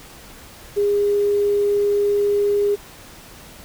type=tone with quantisation; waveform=sine; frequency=408.4 Hz; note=G#4; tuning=29 cents flat; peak=-15 dBFS; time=0.76-2.76 s; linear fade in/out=20 ms; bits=7; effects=pink hiss -42 dBFS RMS until 3.64 s